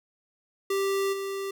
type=tone with level steps; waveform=square; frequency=392 Hz; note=G4; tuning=in tune; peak=-25 / -31 dBFS; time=0.7-1.51 s; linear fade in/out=5 ms; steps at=1.12 s; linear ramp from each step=20 ms; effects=none